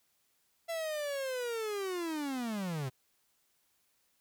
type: linear sweep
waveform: 45% pulse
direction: down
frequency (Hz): 674 to 123.9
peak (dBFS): -34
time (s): 0.68-2.9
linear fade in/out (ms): 20
effects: white hiss -74 dBFS RMS until 4.2 s